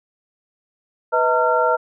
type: tone cluster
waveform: sine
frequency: 493.7 / 636 / 910 / 1374 Hz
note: B4 / D#5 / A#5 / F6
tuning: -1 / +38 / -42 / -29 cents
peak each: -20 dBFS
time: 1.12-1.77 s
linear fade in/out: 20 ms
effects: none